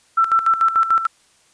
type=tone with tremolo; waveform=sine; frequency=1337 Hz; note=E6; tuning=24 cents sharp; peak=-11 dBFS; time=0.17-1.07 s; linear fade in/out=10 ms; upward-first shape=square; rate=6.8 Hz; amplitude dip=70%; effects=white hiss -56 dBFS RMS until 1.53 s + resampled to 22050 Hz